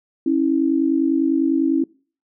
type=tone pair together; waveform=sine; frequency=273.7 / 323.7 Hz; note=C#4 / E4; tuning=-22 / -31 cents; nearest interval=minor third; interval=291 cents; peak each=-18 dBFS; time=0.26-1.84 s; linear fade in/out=5 ms; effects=noise-tail reverb RT60 0.4 s tail -23 dB re dry